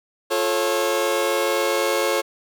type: chord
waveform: sawtooth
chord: F augmented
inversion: none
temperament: just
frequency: 349.2 / 436.5 / 545.7 Hz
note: F4 / A4 / C#5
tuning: 0 / -14 / -27 cents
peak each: -22 / -20 / -18 dBFS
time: 0.3-2.22 s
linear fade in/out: 20 ms
effects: none